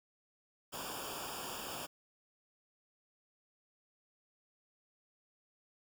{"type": "noise with comb filter", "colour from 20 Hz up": "pink", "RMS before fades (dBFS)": -43, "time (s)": [0.72, 1.87], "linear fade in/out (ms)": 20, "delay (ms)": 0.49, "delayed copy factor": -0.9, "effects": []}